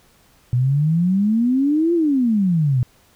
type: exponential two-way sweep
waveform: sine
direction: up then down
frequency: 120 to 349.2 to 120 Hz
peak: -14 dBFS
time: 0.53-2.83 s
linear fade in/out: 0 ms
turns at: 1.94 s
effects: pink hiss -55 dBFS RMS until 3.15 s